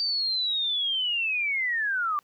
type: linear sweep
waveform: sine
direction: down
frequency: 4651 to 1152 Hz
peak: -24 dBFS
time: 0-2.19 s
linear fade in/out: 0 ms
effects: pink hiss -65 dBFS RMS until 2.23 s + high-pass 200 Hz 12 dB/octave